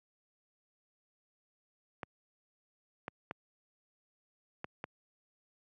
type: clicks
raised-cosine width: 0.5 ms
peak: -23 dBFS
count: 5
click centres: 2.032 / 3.081 / 3.311 / 4.644 / 4.841 s
effects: high-pass 100 Hz 12 dB/octave